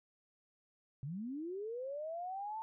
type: linear sweep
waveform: sine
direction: up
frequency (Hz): 126.9 to 901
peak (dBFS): -39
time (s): 1.03-2.62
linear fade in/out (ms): 0
effects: none